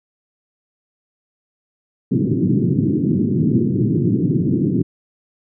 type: band-pass noise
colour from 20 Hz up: pink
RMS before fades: -17 dBFS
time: 2.11-4.83 s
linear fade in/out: 10 ms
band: 110 to 360 Hz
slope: 48 dB/octave
effects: none